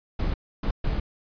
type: noise bursts at uneven times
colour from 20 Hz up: brown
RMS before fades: -25 dBFS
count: 3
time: 0.19-0.34 / 0.63-0.71 / 0.84-1 s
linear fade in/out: 5 ms
effects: resampled to 11025 Hz